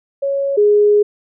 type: tone pair in turn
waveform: sine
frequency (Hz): 554.4 / 415.3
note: C#5 / G#4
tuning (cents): 0 / 0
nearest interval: perfect fourth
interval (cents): 500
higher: first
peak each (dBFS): -15 / -8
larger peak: second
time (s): 0.22-0.57 / 0.57-1.03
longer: second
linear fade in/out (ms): 10
effects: none